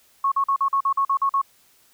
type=tone bursts; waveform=sine; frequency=1100 Hz; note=C#6; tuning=14 cents flat; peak=-17 dBFS; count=10; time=0.24-1.416 s; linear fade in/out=5 ms; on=78 ms; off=44 ms; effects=white hiss -58 dBFS RMS until 1.93 s